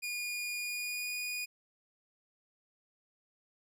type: tone with pitch glide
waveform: sawtooth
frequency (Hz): 2437 to 2460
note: D#7 to D#7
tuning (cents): -37 to -20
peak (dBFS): -32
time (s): 0.02-1.46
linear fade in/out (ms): 20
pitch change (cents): +17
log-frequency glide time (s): 0.58-1.14
effects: none